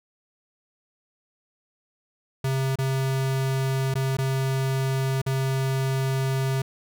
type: tone with dropouts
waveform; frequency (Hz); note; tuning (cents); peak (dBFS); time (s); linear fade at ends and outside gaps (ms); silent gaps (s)
square; 133.5; C3; +35; -23; 2.44-6.62; 5; 2.757-2.786 / 3.941-3.953 / 4.17-4.185 / 5.217-5.263
effects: none